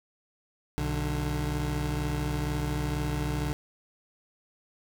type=tone pair together; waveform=25% pulse; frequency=62.2 / 148.54 Hz; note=B1 / D3; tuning=+13 / +20 cents; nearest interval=octave + minor third; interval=1507 cents; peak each=-27 dBFS; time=0.78-3.53 s; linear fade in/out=0 ms; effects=none